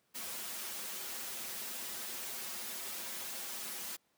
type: noise with comb filter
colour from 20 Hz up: white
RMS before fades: -42 dBFS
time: 0.14-3.97 s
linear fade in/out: 20 ms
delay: 6.7 ms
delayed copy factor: -1
effects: pink hiss -75 dBFS RMS until 4.17 s + high-pass 150 Hz 12 dB/octave